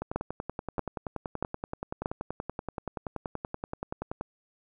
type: two click trains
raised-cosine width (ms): 1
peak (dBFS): -19 / -14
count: 45 / 4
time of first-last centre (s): 0.02-4.21 / 0.16-2.059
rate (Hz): 10.5 / 1.58
effects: none